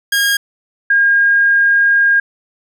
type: tone pair in turn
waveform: sawtooth / sine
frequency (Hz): 1627 / 1620.2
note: G#6 / G#6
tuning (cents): -36 / -43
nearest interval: unison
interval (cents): 7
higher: first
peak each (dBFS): -8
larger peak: neither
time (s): 0.12-0.37 / 0.9-2.2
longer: second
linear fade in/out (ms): 5
effects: none